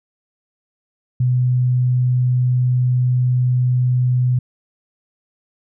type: tone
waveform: sine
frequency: 125.4 Hz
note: B2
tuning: 27 cents sharp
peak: -13 dBFS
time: 1.2-4.39 s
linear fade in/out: 5 ms
effects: none